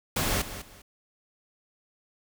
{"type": "noise with echo", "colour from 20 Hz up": "pink", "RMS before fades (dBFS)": -27, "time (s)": [0.16, 0.42], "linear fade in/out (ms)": 5, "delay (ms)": 200, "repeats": 2, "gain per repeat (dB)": -12, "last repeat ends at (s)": 0.82, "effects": []}